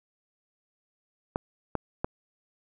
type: clicks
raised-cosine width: 1 ms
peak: -13 dBFS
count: 3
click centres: 1.359 / 1.753 / 2.045 s
effects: none